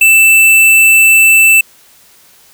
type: tone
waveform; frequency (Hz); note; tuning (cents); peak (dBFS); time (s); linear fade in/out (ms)
square; 2653; E7; +10; -4; 0.01-1.61; 5
effects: white hiss -44 dBFS RMS until 2.53 s